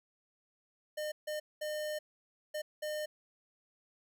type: tone bursts at uneven times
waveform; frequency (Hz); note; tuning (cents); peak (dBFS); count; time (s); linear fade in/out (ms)
square; 607; D#5; -43; -36; 5; 0.97-1.12 / 1.27-1.4 / 1.61-1.99 / 2.54-2.62 / 2.82-3.06; 10
effects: none